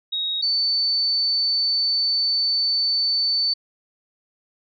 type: tone pair in turn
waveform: sine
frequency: 3776 / 4520 Hz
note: A#7 / C#8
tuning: +22 / +33 cents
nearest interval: minor third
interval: 311 cents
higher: second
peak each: -22 / -18 dBFS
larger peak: second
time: 0.12-0.42 / 0.42-3.54 s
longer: second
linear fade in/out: 10 ms
effects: none